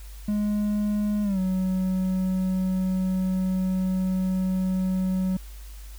triangle tone with pitch glide, 208.3 to 186.65 Hz, G#3 to F#3, +5 to +15 cents, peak -20 dBFS, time 0.28-5.37 s, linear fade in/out 5 ms, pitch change -190 cents, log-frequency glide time 1.23-1.39 s, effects added 50 Hz sine -38 dBFS peak until 5.98 s + white hiss -51 dBFS RMS until 5.98 s

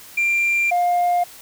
sine tone pair in turn, 2376 / 706.4 Hz, D7 / F5, +20 / +20 cents, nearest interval octave + major sixth, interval 2100 cents, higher first, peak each -14 / -13 dBFS, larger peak second, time 0.17-0.71 / 0.71-1.24 s, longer first, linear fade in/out 10 ms, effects tanh soft clip ceiling -14 dBFS + white hiss -42 dBFS RMS until 1.41 s

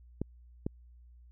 clicks, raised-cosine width 3 ms, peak -19 dBFS, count 2, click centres 0.216 / 0.665 s, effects added 60 Hz sine -53 dBFS peak until 1.31 s

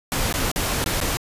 pink noise with dropouts, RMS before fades -23 dBFS, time 0.12-1.17 s, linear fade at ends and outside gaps 0 ms, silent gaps 0.326-0.34 / 0.515-0.56 / 0.841-0.861 / 1.003-1.013 s, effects resampled to 32000 Hz

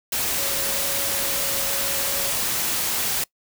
sine tone in noise, 554.4 Hz, C#5, in tune, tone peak -34 dBFS, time 0.38-2.31 s, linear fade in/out 5 ms, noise white, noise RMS -24 dBFS, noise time 0.12-3.24 s, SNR -13 dB, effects noise-tail reverb RT60 0.1 s tail -23 dB re dry

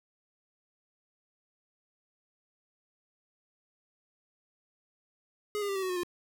square tone with pitch steps, 417.4 / 405.8 / 394.4 / 383.4 / 372.7 / 362.3 / 352.2 Hz, G#4 / G#4 / G4 / G4 / F#4 / F#4 / F4, +9 / -40 / +11 / -38 / +13 / -36 / +15 cents, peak -31 dBFS, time 5.55-6.033 s, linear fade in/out 0 ms, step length 69 ms, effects none

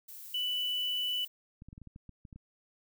violet noise, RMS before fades -47 dBFS, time 0.08-1.28 s, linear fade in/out 10 ms
sine tone, 2975 Hz, F#7, 9 cents sharp, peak -30 dBFS, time 0.34-1.25 s, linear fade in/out 5 ms
clicks, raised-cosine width 5 ms, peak -36 dBFS, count 11, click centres 1.621 / 1.686 / 1.729 / 1.779 / 1.817 / 1.873 / 1.961 / 2.093 / 2.252 / 2.328 / 2.36 s
effects none

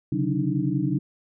sine tone cluster, 134.1 / 145 / 184.6 / 289.1 / 314 Hz, C3 / D3 / F#3 / D4 / D#4, +43 / -22 / -4 / -27 / +16 cents, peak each -28 dBFS, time 0.12-0.99 s, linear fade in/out 5 ms, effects none

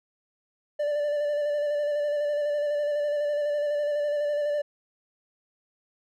triangle tone with vibrato, 587.3 Hz, D5, in tune, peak -22 dBFS, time 0.79-4.62 s, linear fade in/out 10 ms, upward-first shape square, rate 12 Hz, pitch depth 20 cents each way, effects none

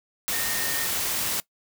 sine tone in noise, 1836 Hz, A#6, 27 cents flat, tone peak -33 dBFS, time 0.33-0.86 s, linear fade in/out 0 ms, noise white, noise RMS -27 dBFS, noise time 0.28-1.4 s, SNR -9 dB, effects noise-tail reverb RT60 0.1 s tail -20 dB re dry

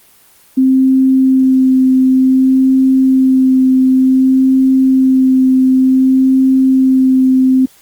sine tone with vibrato, 261.6 Hz, C4, in tune, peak -6 dBFS, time 0.57-7.66 s, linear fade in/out 10 ms, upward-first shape sine, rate 0.55 Hz, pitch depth 12 cents each way, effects white hiss -46 dBFS RMS until 7.81 s + Opus 24 kbps

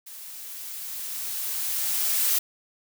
blue noise with level ramp, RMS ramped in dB -42 to -22 dBFS, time 0.06-2.39 s, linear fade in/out 10 ms, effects none

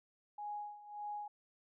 sine tone with tremolo, 830.6 Hz, G#5, in tune, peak -39 dBFS, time 0.38-1.28 s, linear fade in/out 5 ms, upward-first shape sine, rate 1.7 Hz, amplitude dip 80%, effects none

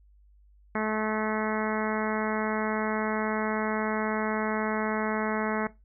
harmonic tone, 216.3 Hz, A3, 29 cents flat, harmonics 1 / 2 / 3 / 4 / 5 / 6 / 7 / 8 / 9 / 10, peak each -30 / -33 / -35 / -36 / -37 / -38 / -38 / -39 / -40 / -40 dBFS, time 0.75-5.67 s, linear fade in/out 2 ms, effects noise-tail reverb RT60 0.2 s tail -17 dB re dry + added 50 Hz sine -55 dBFS peak until 5.84 s

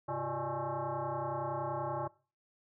sine tone with frequency modulation, 135.3 Hz, C#3, 42 cents flat, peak -33 dBFS, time 0.08-2.08 s, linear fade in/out 10 ms, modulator 240 Hz, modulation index 4.2, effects noise-tail reverb RT60 0.4 s tail -23 dB re dry

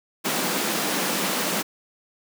pink high-pass noise, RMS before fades -25 dBFS, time 0.24-1.63 s, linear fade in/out 20 ms, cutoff 170 Hz, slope 48 dB/octave, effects none

